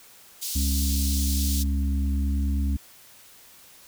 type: high-pass noise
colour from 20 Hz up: pink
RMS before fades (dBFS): -31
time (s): 0.41-1.64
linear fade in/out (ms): 20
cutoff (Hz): 4000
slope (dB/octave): 24
type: harmonic tone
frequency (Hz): 69.3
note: C#2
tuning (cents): 0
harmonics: 1 / 3 / 4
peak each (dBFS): -22 / -32 / -34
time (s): 0.55-2.77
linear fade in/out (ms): 10
effects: white hiss -51 dBFS RMS until 3.87 s